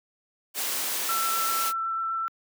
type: noise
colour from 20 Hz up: white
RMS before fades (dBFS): -29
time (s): 0.54-1.73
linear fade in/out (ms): 50
type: tone with vibrato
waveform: sine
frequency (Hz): 1337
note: E6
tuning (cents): +24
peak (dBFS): -26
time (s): 1.09-2.28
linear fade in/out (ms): 0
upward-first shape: triangle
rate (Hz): 7.9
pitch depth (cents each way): 11
effects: high-pass 300 Hz 12 dB/octave